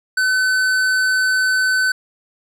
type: tone with hard clipping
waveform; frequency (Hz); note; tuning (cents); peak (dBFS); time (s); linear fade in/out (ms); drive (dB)
sine; 1516; F#6; +42; -16; 0.17-1.92; 5; 12
effects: none